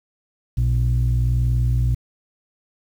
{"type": "tone pair together", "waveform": "sine", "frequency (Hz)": [59.18, 120.5], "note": ["A#1", "B2"], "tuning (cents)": [27, -42], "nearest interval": "octave", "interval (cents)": 1231, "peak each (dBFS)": -17, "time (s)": [0.57, 1.95], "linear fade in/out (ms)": 10, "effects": ["tanh soft clip ceiling -12 dBFS", "8-bit"]}